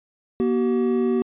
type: tone pair together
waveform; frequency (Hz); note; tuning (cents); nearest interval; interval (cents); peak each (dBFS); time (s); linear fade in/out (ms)
triangle; 239.6 / 380.4; A#3 / F#4; +48 / +48; minor sixth; 800; -19; 0.4-1.22; 0
effects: resampled to 8000 Hz